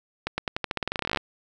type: accelerating click train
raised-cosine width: 0.3 ms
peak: -10 dBFS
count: 21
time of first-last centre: 0.27-1.173 s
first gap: 110 ms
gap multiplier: 0.89
effects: none